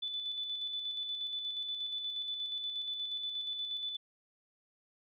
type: tone with tremolo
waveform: sine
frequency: 3489 Hz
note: A7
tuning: 15 cents flat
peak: -34 dBFS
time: 0.02-3.97 s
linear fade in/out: 10 ms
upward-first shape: square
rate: 8.4 Hz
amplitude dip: 35%
effects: none